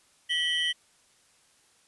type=tone cluster; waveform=triangle; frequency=1941 / 2995 / 3157 Hz; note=B6 / F#7 / G7; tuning=-31 / +20 / +12 cents; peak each=-28 dBFS; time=0.29-0.73 s; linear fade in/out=20 ms; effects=white hiss -63 dBFS RMS until 1.87 s + resampled to 24000 Hz